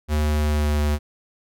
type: tone with pitch glide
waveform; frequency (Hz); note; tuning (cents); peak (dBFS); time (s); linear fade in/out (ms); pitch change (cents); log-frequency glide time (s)
square; 75.6 to 74.17; D#2 to D2; -49 to +18; -19; 0.08-0.99; 50; -33; 0.21-0.83
effects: none